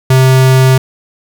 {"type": "tone", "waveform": "square", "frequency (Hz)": 130.81, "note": "C3", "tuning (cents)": 0, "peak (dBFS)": -5, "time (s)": [0.1, 0.78], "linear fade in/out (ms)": 5, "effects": ["7-bit"]}